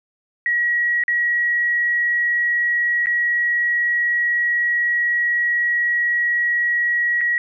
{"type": "tone with dropouts", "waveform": "sine", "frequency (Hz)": 1912, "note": "A#6", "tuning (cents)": 43, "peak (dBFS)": -16, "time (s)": [0.46, 7.38], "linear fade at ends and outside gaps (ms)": 1, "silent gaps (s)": [[1.037, 1.081], [3.059, 3.069], [7.209, 7.213]], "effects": []}